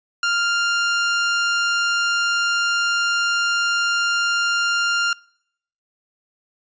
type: tone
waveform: sawtooth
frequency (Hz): 1396.9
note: F6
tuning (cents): 0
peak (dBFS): -14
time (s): 0.23-5.13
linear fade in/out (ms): 2
effects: noise-tail reverb RT60 0.7 s tail -25 dB re dry + resampled to 16000 Hz